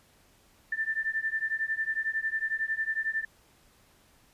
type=beating tone pair; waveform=sine; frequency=1772 / 1783 Hz; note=A6 / A6; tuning=+12 / +22 cents; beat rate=11 Hz; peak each=-31 dBFS; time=0.72-3.25 s; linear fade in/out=5 ms; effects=pink hiss -62 dBFS RMS until 4.33 s + resampled to 32000 Hz